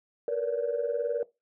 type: tone cluster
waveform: sine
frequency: 464.3 / 483.6 / 577 Hz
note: A#4 / B4 / D5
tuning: -7 / -36 / -31 cents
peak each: -30 dBFS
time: 0.28-1.23 s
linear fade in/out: 2 ms
effects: noise-tail reverb RT60 0.2 s tail -18 dB re dry + tanh soft clip ceiling -20 dBFS